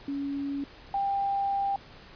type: tone pair in turn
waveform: sine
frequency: 280.5 / 793.4 Hz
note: C#4 / G5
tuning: +21 / +21 cents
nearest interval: octave + tritone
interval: 1800 cents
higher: second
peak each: -29 / -25 dBFS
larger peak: second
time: 0.08-0.64 / 0.94-1.76 s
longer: second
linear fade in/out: 2 ms
effects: pink hiss -50 dBFS RMS until 2.15 s + resampled to 11025 Hz